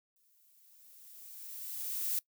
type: noise with exponential growth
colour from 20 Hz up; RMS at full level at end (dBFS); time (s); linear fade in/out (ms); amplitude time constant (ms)
violet; -32; 0.16-2.19; 2; 440
effects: noise-tail reverb RT60 0.1 s tail -22 dB re dry